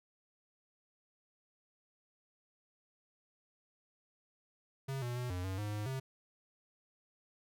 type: tone with pitch steps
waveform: square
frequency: 135.2 / 121.6 / 123.7 / 89.9 / 94.8 / 104.5 / 105.1 / 132.7 Hz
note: C#3 / B2 / B2 / F#2 / F#2 / G#2 / G#2 / C3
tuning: -43 / -26 / +3 / -49 / +43 / +11 / +21 / +25 cents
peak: -37 dBFS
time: 4.88-6 s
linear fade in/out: 10 ms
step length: 140 ms
effects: none